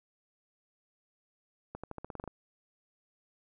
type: accelerating click train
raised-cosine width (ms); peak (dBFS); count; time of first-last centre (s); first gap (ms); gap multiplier
1; -26; 10; 1.75-2.277; 86; 0.9
effects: none